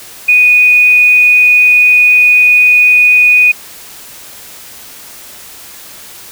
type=tone; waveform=sine; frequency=2476 Hz; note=D#7; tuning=9 cents flat; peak=-3 dBFS; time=0.28-3.52 s; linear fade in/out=10 ms; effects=white hiss -32 dBFS RMS until 6.31 s